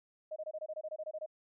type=tone bursts; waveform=sine; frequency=622.3 Hz; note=D#5; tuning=in tune; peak=-37 dBFS; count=13; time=0.31-1.262 s; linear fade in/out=10 ms; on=52 ms; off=23 ms; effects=none